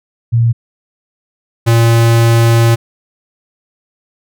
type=tone pair in turn; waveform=sine / square; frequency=116.6 / 115.73 Hz; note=A#2 / A#2; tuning=+1 / -12 cents; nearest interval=unison; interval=13 cents; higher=first; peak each=-7 dBFS; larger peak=neither; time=0.32-0.53 / 1.66-2.76 s; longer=second; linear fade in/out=20 ms; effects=none